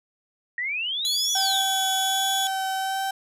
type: exponential two-way sweep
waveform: sine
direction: up then down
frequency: 1864.7 to 6000 to 3251 Hz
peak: -25 dBFS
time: 0.58-1.62 s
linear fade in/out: 2 ms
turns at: 1.32 s
type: tone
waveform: sawtooth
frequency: 3392 Hz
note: G#7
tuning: 36 cents sharp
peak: -21 dBFS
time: 1.05-2.47 s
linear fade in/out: 0 ms
type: tone with vibrato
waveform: 35% pulse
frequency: 770 Hz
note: G5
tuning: 31 cents flat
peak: -23 dBFS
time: 1.35-3.11 s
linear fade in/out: 5 ms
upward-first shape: sine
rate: 1.3 Hz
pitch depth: 11 cents each way
effects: resampled to 32000 Hz